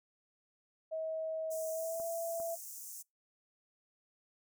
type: tone with pitch glide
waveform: sine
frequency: 639 to 667.7 Hz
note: D#5 to E5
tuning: +46 to +22 cents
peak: -35 dBFS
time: 0.91-2.56 s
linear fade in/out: 20 ms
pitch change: +76 cents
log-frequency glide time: 1.69-2.06 s
type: high-pass noise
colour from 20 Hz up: pink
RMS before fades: -47 dBFS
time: 1.5-3.03 s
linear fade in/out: 20 ms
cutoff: 6100 Hz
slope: 48 dB/octave
type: clicks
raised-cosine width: 1 ms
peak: -37 dBFS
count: 2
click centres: 2 / 2.401 s
effects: noise-tail reverb RT60 0.2 s tail -26 dB re dry